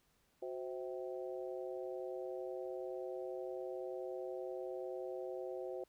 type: harmonic tone with a mistuned harmonic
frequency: 130 Hz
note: C3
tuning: 11 cents flat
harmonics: 3 / 4 / 5 / 6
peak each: -44 / -44 / -49 / -54 dBFS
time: 0.42-5.84 s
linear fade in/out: 5 ms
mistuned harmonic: 3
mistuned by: -96 cents
effects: pink hiss -75 dBFS RMS until 5.88 s